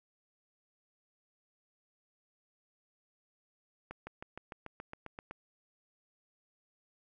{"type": "accelerating click train", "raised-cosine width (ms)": 0.5, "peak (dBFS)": -28, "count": 11, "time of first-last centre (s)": [3.91, 5.31], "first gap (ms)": 160, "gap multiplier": 0.97, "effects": []}